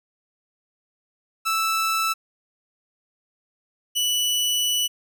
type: tone pair in turn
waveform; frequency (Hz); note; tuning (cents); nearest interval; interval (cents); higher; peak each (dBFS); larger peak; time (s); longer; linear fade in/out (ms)
sawtooth; 1318.5 / 2960; E6 / F#7; 0 / 0; octave + major second; 1400; second; -17; neither; 1.45-2.14 / 3.95-4.88; second; 20
effects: none